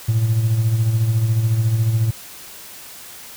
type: tone with tremolo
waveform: triangle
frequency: 112.5 Hz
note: A2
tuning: 39 cents sharp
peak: -9 dBFS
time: 0.08-2.11 s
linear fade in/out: 10 ms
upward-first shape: sine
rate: 14 Hz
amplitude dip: 60%
effects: tanh soft clip ceiling -9 dBFS + white hiss -38 dBFS RMS until 3.36 s